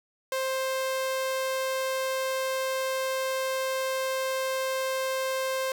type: tone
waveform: sawtooth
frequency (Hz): 526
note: C5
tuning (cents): +9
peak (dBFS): -23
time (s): 0.32-5.72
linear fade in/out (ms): 2
effects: none